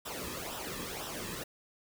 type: noise with flanger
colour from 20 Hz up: pink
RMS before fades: -40 dBFS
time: 0.05-1.44 s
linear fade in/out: 10 ms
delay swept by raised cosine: 0.45 to 1.41 ms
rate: 2 Hz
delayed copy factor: -0.7
effects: none